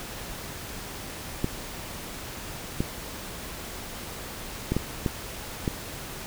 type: clicks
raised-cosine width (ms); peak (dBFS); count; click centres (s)
3; -11; 6; 1.444 / 2.805 / 4.72 / 4.766 / 5.062 / 5.678
effects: pink hiss -38 dBFS RMS until 6.26 s